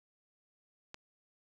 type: click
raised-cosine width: 0.2 ms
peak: -27 dBFS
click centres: 0.944 s
effects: none